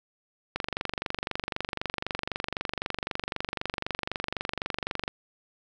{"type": "click train", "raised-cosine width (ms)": 0.3, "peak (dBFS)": -13, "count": 109, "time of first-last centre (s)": [0.56, 5.079], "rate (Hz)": 23.9, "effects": []}